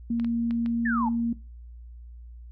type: tone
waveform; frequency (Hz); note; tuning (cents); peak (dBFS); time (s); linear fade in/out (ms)
sine; 233.1; A#3; 0; -23; 0.1-1.33; 5
type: clicks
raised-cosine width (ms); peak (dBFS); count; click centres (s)
0.3; -26; 4; 0.198 / 0.246 / 0.509 / 0.661
type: exponential sweep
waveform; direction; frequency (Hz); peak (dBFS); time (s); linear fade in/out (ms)
sine; down; 1864.7 to 825; -26; 0.85-1.09; 10
effects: noise-tail reverb RT60 0.3 s tail -18 dB re dry + added 59 Hz sine -41 dBFS peak until 2.51 s